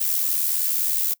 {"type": "noise with amplitude modulation", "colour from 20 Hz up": "violet", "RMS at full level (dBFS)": -20, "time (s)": [0, 1.14], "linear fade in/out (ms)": 10, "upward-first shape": "sine", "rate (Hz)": 79.6, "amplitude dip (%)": 55, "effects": ["noise-tail reverb RT60 0.1 s tail -23 dB re dry"]}